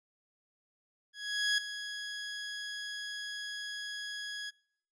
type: tone with ADSR envelope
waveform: 20% pulse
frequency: 1668 Hz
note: G#6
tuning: 7 cents sharp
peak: -21 dBFS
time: 1.13-4.51 s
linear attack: 450 ms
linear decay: 4 ms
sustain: -12 dB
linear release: 22 ms
effects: noise-tail reverb RT60 0.7 s tail -26 dB re dry + resampled to 22050 Hz